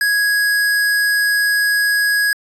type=tone; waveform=square; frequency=1661.2 Hz; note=G#6; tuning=in tune; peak=-14 dBFS; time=0.01-2.33 s; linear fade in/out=2 ms; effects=resampled to 32000 Hz